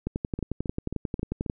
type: two click trains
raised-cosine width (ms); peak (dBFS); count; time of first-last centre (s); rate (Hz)
3; -19 / -15; 5 / 17; 0.39-1.462 / 0.07-1.499; 3.73 / 11.2
effects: none